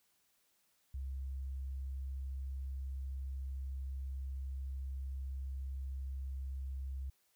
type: tone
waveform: sine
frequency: 66.8 Hz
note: C2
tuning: 36 cents sharp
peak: -38 dBFS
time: 0.94-7.1 s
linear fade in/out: 5 ms
effects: white hiss -75 dBFS RMS until 7.35 s